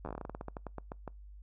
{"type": "slowing click train", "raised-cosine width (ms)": 1, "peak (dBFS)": -26, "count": 19, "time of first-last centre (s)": [0.05, 1.077], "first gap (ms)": 11, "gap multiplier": 1.17, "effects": ["noise-tail reverb RT60 0.2 s tail -26 dB re dry", "added 50 Hz sine -48 dBFS peak until 1.42 s"]}